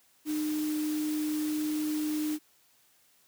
sine tone in noise, 304.8 Hz, D#4, 36 cents flat, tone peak -28 dBFS, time 0.25-2.39 s, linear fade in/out 50 ms, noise white, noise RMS -42 dBFS, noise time 0.25-2.39 s, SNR +11 dB, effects white hiss -65 dBFS RMS until 3.27 s + high-pass 80 Hz 12 dB/octave

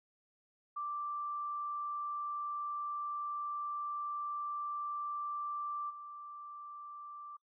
sine tone with level steps, 1174.7 Hz, D6, in tune, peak -36 / -45 dBFS, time 0.76-7.37 s, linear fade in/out 10 ms, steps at 5.89 s, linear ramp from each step 20 ms, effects noise-tail reverb RT60 0.1 s tail -26 dB re dry

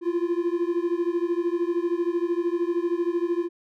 triangle beating tone pair, 340 / 353 Hz, F4 / F4, -46 / +19 cents, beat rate 13 Hz, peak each -23 / -24 dBFS, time 0.01-3.49 s, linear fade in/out 50 ms, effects none

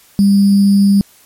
sine tone with sample-and-hold, 199.4 Hz, G3, 30 cents sharp, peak -6 dBFS, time 0.19-1.01 s, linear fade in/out 0 ms, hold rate 4900 Hz, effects white hiss -47 dBFS RMS until 1.25 s + MP3 64 kbps

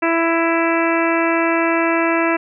harmonic tone, 331.9 Hz, E4, 12 cents sharp, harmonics 1 / 2 / 3 / 4 / 5 / 6 / 7 / 8, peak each -18 / -21 / -23 / -24 / -25 / -26 / -26 / -27 dBFS, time 0.02-2.37 s, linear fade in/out 10 ms, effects none

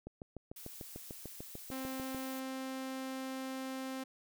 click train, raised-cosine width 2 ms, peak -31 dBFS, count 15, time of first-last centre 0.07-2.147 s, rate 6.74 Hz
blue noise, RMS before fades -50 dBFS, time 0.56-2.4 s, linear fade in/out 5 ms
sawtooth tone, 263.3 Hz, C4, 11 cents sharp, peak -35 dBFS, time 1.71-4.04 s, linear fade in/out 10 ms
effects none

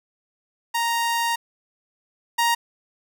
sawtooth tone pair in turn, 932.3 / 936.3 Hz, A#5 / A#5, 0 / +7 cents, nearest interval unison, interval 7 cents, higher second, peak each -17 / -14 dBFS, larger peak second, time 0.74-1.36 / 2.38-2.55 s, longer first, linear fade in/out 10 ms, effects none

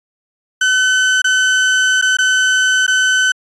35% pulse tone with dropouts, 1517 Hz, F#6, 43 cents sharp, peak -9 dBFS, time 0.61-3.32 s, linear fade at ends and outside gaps 5 ms, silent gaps 1.219-1.243 / 2.015-2.023 / 2.17-2.186 / 2.866-2.878 s, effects resampled to 22050 Hz

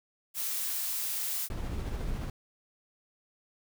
blue noise, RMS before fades -33 dBFS, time 0.34-1.49 s, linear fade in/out 50 ms
brown noise with tremolo, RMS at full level -33 dBFS, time 1.5-2.3 s, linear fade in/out 2 ms, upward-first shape sine, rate 14 Hz, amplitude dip 25%
effects none

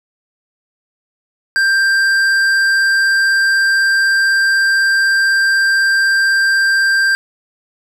triangle tone with tanh clipping, 1581 Hz, G6, 14 cents sharp, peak -12 dBFS, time 1.56-7.15 s, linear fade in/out 0 ms, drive 15 dB, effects none

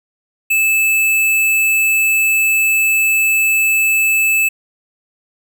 square tone, 2620 Hz, E7, 11 cents flat, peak -12 dBFS, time 0.5-4.49 s, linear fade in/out 10 ms, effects none

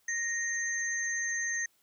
sine tone pair together, 1864.7 / 6292 Hz, A#6 / G8, 0 / +6 cents, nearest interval octave + major sixth, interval 2106 cents, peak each -31 / -35 dBFS, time 0.08-1.66 s, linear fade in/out 5 ms, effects white hiss -70 dBFS RMS until 1.82 s

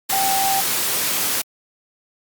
sine tone in noise, 780 Hz, G5, 9 cents flat, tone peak -19 dBFS, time 0.12-0.61 s, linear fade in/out 10 ms, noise white, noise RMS -21 dBFS, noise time 0.09-1.42 s, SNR -1 dB, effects high-pass 100 Hz 12 dB/octave + Opus 48 kbps

